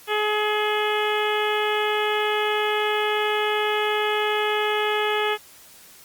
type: harmonic tone with a mistuned harmonic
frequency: 422.9 Hz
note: G#4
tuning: 31 cents sharp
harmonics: 1 / 2 / 3 / 4 / 5 / 6 / 7 / 8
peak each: -24 / -27 / -29 / -30 / -31 / -32 / -32 / -33 dBFS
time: 0.07-5.38 s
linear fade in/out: 50 ms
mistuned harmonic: 8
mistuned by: -17 cents
effects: white hiss -48 dBFS RMS until 6.04 s + Opus 48 kbps